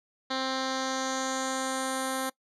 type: tone with low-pass filter sweep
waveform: 10% pulse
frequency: 263.2 Hz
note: C4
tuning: 10 cents sharp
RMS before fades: -31 dBFS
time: 0.3-2.3 s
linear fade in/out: 10 ms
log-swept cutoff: 4300 to 11000 Hz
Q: 2.7
effects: noise-tail reverb RT60 0.1 s tail -22 dB re dry